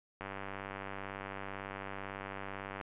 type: click train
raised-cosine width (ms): 0.5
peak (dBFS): -26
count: 256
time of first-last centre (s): 0.21-2.812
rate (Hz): 98
effects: resampled to 8000 Hz